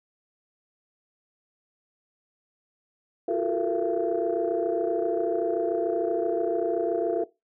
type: tone cluster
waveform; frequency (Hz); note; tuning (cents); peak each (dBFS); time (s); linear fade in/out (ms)
sine; 342.6 / 370.1 / 436.1 / 469.3 / 675; F4 / F#4 / A4 / A#4 / E5; -33 / 0 / -15 / +12 / +41; -29; 3.28-7.24; 5
effects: noise-tail reverb RT60 0.2 s tail -18 dB re dry + tanh soft clip ceiling -15 dBFS